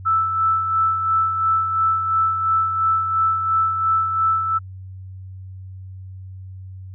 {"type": "tone with tremolo", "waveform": "sine", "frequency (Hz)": 1318.5, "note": "E6", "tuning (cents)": 0, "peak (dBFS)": -14, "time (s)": [0.05, 4.59], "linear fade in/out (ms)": 20, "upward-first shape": "sine", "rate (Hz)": 2.9, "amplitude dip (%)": 50, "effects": ["added 94 Hz sine -33 dBFS peak until 6.94 s"]}